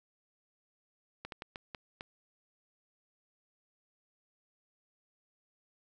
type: slowing click train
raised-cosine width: 0.3 ms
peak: -25 dBFS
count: 6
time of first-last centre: 1.25-2.009 s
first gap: 72 ms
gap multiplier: 1.38
effects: none